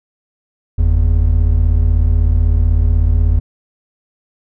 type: tone pair together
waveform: triangle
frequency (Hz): 45.93 / 82.1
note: F#1 / E2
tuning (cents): -12 / -6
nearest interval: minor seventh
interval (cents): 1006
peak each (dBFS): -10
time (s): 0.78-3.4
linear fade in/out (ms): 10
effects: none